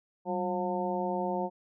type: harmonic tone with a mistuned harmonic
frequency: 179.5 Hz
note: F3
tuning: 48 cents sharp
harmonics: 1 / 2 / 3 / 4 / 5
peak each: -35 / -35 / -35 / -35 / -35 dBFS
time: 0.25-1.5 s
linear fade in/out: 50 ms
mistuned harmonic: 1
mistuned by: +110 cents
effects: none